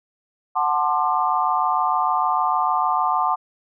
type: chord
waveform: sine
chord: D dominant seventh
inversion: first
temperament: equal with one note detuned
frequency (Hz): 740 / 880 / 1046.5 / 1193.1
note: F#5 / A5 / C6 / D6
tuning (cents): 0 / 0 / 0 / +27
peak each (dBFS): -23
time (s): 0.55-3.36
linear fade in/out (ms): 20
effects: none